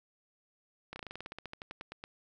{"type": "slowing click train", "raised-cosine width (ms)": 0.3, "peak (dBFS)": -26, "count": 18, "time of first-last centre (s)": [0.93, 2.039], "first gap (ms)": 30, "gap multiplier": 1.09, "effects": []}